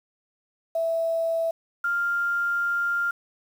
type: tone pair in turn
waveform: sine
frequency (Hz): 659.3 / 1397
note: E5 / F6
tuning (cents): 0 / 0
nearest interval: octave + minor second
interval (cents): 1300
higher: second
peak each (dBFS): -22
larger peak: neither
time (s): 0.75-1.51 / 1.84-3.11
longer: second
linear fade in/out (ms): 5
effects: 8-bit